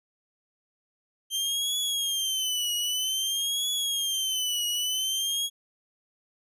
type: tone with vibrato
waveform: sawtooth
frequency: 3136 Hz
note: G7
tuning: in tune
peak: -23 dBFS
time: 1.3-5.5 s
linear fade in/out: 50 ms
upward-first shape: triangle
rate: 0.52 Hz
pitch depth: 140 cents each way
effects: resampled to 32000 Hz